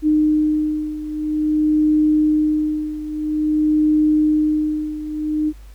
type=beating tone pair; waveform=sine; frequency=305.4 / 305.9 Hz; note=D#4 / D#4; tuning=-32 / -29 cents; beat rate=0.5 Hz; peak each=-16 / -20 dBFS; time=0.02-5.53 s; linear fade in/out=50 ms; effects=added 50 Hz sine -37 dBFS peak until 5.74 s + pink hiss -53 dBFS RMS until 5.74 s